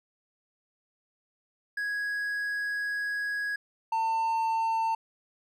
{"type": "tone pair in turn", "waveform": "triangle", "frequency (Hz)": [1661.2, 899.5], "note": ["G#6", "A5"], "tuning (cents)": [0, 38], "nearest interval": "major seventh", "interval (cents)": 1062, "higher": "first", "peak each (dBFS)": [-27, -23], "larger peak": "second", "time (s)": [[1.77, 3.56], [3.92, 4.95]], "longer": "first", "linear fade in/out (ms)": 5, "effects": []}